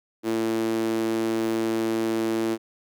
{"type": "tone with high-pass filter", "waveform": "sawtooth", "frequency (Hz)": 112.4, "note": "A2", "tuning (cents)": 37, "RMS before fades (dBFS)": -25, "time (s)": [0.23, 2.58], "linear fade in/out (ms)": 50, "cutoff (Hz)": 300, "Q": 6.6, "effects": []}